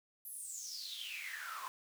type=noise with high-pass filter sweep; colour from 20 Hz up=pink; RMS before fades=-45 dBFS; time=0.25-1.68 s; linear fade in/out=0 ms; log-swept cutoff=12000 to 1000 Hz; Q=9.4; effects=none